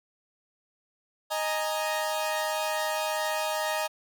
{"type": "chord", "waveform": "sawtooth", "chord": "D# suspended fourth", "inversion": "none", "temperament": "equal", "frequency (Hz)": [622.3, 830.6, 932.3], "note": ["D#5", "G#5", "A#5"], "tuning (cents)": [0, 0, 0], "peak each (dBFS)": [-26, -30, -29], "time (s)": [1.3, 3.88], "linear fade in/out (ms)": 20, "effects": []}